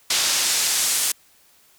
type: noise with band-pass filter sweep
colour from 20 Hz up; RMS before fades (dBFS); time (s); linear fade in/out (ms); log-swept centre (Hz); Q
pink; -21; 0.1-1.12; 5; 5100 to 9000; 0.92
effects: white hiss -56 dBFS RMS until 1.78 s